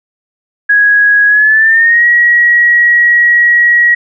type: tone with pitch glide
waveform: sine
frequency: 1661.2 to 1908.2 Hz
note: G#6 to A#6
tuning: 0 to +40 cents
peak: -4 dBFS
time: 0.69-3.95 s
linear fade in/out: 10 ms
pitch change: +240 cents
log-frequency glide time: 1.27-2.06 s
effects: none